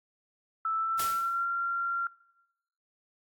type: tone with pitch glide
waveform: sine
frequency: 1318.5 to 1378.5 Hz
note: E6 to F6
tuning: 0 to -23 cents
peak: -27 dBFS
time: 0.65-2.07 s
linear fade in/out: 2 ms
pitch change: +77 cents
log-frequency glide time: 0.76-1.45 s
type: noise with exponential decay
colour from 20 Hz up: white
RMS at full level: -31 dBFS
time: 0.99-1.45 s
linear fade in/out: 5 ms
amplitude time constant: 100 ms
effects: noise-tail reverb RT60 0.9 s tail -21 dB re dry + AAC 64 kbps